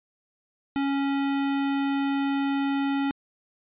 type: tone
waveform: square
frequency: 277.2 Hz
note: C#4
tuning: in tune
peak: -24 dBFS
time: 0.76-3.11 s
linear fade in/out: 0 ms
effects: resampled to 8000 Hz